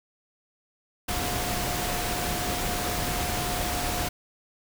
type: tone in noise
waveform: sine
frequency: 714 Hz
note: F5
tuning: 38 cents sharp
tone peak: -34 dBFS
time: 1.08-4.09 s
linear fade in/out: 10 ms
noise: pink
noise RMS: -29 dBFS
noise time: 1.08-4.09 s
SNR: -8 dB
effects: none